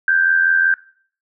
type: tone with amplitude modulation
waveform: sine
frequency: 1568 Hz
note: G6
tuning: in tune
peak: -9 dBFS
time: 0.08-0.74 s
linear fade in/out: 2 ms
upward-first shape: sine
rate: 85.4 Hz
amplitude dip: 60%
effects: noise-tail reverb RT60 0.5 s tail -20 dB re dry